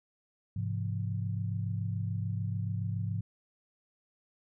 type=chord; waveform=sine; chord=F minor; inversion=first; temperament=equal with one note detuned; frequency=103.83 / 130.81 / 171.52 Hz; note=Ab2 / C3 / F3; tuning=0 / 0 / -31 cents; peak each=-32 / -38 / -38 dBFS; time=0.56-3.21 s; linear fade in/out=5 ms; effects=none